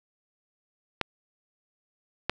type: clicks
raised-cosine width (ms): 0.3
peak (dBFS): -9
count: 2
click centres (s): 1.013 / 2.296
effects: none

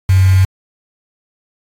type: tone with quantisation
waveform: sine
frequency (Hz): 94.4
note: F#2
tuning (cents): +35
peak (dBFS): -6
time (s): 0.09-0.45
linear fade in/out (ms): 5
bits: 4
effects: AAC 48 kbps

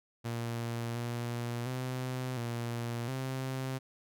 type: tone with pitch steps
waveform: sawtooth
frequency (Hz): 117.2 / 119.2 / 127.9 / 118.2 / 131.4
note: A#2 / A#2 / C3 / A#2 / C3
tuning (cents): +10 / +39 / -39 / +24 / +8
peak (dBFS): -30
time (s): 0.24-3.79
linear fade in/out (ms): 20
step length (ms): 710
effects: none

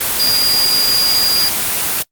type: tone in noise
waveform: sine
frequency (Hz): 4830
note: D8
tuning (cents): +48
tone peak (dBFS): -12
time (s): 0.19-1.49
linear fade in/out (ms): 10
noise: white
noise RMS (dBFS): -17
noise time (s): 0-2.03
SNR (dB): +2
effects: noise-tail reverb RT60 0.1 s tail -25 dB re dry + Opus 24 kbps

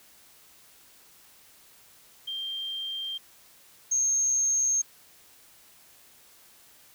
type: tone pair in turn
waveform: sine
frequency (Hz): 3175 / 6429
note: G7 / G8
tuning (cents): +21 / +43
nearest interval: octave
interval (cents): 1222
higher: second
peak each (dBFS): -31 / -22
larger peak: second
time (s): 2.27-3.18 / 3.91-4.82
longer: neither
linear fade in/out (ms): 10
effects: white hiss -56 dBFS RMS until 6.94 s

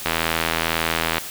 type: click train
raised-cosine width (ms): 0.3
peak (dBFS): -3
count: 93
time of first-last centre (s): 0.06-1.182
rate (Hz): 82
effects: white hiss -33 dBFS RMS until 1.3 s

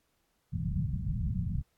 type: low-pass noise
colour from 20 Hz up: white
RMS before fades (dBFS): -32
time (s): 0.52-1.63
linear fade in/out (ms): 20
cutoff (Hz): 180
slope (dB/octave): 48
effects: pink hiss -75 dBFS RMS until 1.77 s + AAC 64 kbps

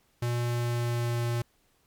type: tone with pitch glide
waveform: square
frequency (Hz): 120 to 118.69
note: B2 to A#2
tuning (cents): -49 to +32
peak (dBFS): -27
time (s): 0.22-1.42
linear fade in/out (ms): 5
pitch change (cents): -19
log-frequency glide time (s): 0.43-1.26
effects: pink hiss -68 dBFS RMS until 1.86 s + MP3 96 kbps

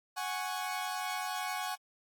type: chord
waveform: sawtooth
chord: F# suspended second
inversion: none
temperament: equal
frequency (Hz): 740 / 830.6 / 1108.7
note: F#5 / G#5 / C#6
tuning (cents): 0 / 0 / 0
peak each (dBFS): -34 / -35 / -36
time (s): 0.16-1.76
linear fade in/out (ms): 20
effects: AAC 64 kbps

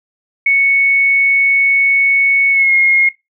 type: tone with pitch glide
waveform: sine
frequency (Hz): 2215 to 2149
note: C#7 to C7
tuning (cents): -2 to +46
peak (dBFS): -8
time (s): 0.46-3.09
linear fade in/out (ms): 5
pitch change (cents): -52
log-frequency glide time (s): 2.51-2.73
effects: noise-tail reverb RT60 0.2 s tail -18 dB re dry

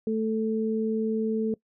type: tone pair together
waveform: sine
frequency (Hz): 220 / 440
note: A3 / A4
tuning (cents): 0 / 0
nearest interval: octave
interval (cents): 1200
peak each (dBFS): -26 / -27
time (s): 0.07-1.54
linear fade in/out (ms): 2
effects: noise-tail reverb RT60 0.1 s tail -22 dB re dry

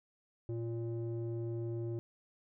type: tone with low-pass filter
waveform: square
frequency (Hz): 115.9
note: A#2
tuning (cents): -10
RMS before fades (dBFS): -38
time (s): 0.49-1.99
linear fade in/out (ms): 0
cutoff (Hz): 410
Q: 2.9
effects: none

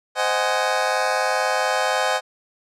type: chord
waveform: 25% pulse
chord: Ab dominant seventh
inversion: first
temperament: just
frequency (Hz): 519.1 / 623 / 747.5 / 830.6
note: C5 / Eb5 / Gb5 / Ab5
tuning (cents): -14 / +2 / +17 / 0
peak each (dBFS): -21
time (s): 0.15-2.21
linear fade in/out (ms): 50
effects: low-pass 8000 Hz 12 dB/octave

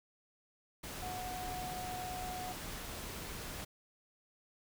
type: tone in noise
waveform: sine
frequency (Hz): 732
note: F#5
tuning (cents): -19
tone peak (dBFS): -41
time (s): 1.02-2.53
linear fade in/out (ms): 10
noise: pink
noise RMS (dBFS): -44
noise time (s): 0.83-3.65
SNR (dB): 0
effects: none

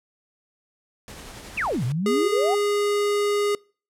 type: noise with tremolo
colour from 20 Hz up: pink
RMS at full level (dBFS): -39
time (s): 1.08-1.92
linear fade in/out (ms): 0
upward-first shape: triangle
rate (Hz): 11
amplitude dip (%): 30
type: exponential two-way sweep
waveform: sine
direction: down then up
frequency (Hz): 2897 to 114.5 to 817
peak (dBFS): -22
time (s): 1.57-2.55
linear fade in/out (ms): 10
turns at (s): 1.84
type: tone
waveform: square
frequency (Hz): 410.8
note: G#4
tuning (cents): -19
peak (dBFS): -21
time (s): 2.06-3.55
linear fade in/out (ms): 2
effects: noise-tail reverb RT60 0.4 s tail -26 dB re dry + low-pass 11000 Hz 12 dB/octave

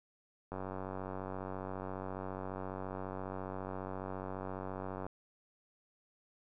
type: click train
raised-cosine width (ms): 1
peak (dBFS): -27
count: 431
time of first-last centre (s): 0.52-5.065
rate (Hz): 94.6
effects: none

